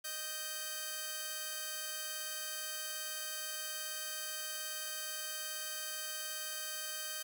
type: tone pair together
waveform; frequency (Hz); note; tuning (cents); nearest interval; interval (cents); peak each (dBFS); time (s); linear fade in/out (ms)
5% pulse; 620 / 1559.4; D#5 / G6; -6 / -10; octave + major third; 1596; -34 / -29; 0.04-7.23; 10
effects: none